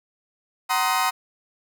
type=chord; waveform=35% pulse; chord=C half-diminished seventh; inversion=second; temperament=just; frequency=753.5 / 941.9 / 1046.5 / 1255.8 Hz; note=Gb5 / Bb5 / C6 / Eb6; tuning=+31 / +18 / 0 / +16 cents; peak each=-24 dBFS; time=0.69-1.11 s; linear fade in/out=20 ms; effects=none